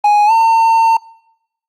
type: tone with pitch glide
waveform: triangle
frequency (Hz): 830.6 to 905.8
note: G#5 to A#5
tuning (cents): 0 to -50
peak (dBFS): -5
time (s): 0.04-0.97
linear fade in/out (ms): 5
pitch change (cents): +150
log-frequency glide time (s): 0.26-0.32
effects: noise-tail reverb RT60 0.8 s tail -23 dB re dry + Opus 32 kbps